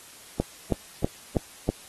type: click train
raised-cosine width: 2 ms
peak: -9 dBFS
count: 5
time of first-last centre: 0.4-1.69 s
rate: 3.1 Hz
effects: white hiss -48 dBFS RMS until 1.88 s + AAC 32 kbps